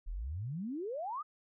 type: exponential sweep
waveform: sine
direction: up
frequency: 35.04 to 1291 Hz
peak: -36 dBFS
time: 0.06-1.23 s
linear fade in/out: 20 ms
effects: none